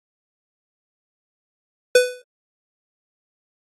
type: tone with exponential decay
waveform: square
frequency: 497.9 Hz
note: B4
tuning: 14 cents sharp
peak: -8 dBFS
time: 1.95-2.22 s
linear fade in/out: 5 ms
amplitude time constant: 58 ms
effects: AAC 32 kbps